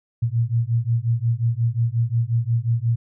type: beating tone pair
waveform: sine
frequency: 113.9 / 119.5 Hz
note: A#2 / A#2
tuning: -40 / +43 cents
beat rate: 5.6 Hz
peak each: -21 / -21 dBFS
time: 0.22-2.96 s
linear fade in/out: 10 ms
effects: none